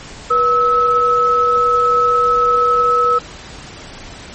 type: tone pair together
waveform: sine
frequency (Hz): 485 / 1294.8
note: B4 / E6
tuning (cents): -31 / -31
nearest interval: octave + perfect fourth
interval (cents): 1700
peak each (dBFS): -17 / -11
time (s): 0.3-3.19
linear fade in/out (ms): 10
effects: pink hiss -34 dBFS RMS until 4.34 s + MP3 32 kbps